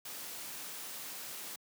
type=noise; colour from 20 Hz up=white; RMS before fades=-44 dBFS; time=0.05-1.56 s; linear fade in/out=5 ms; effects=high-pass 150 Hz 12 dB/octave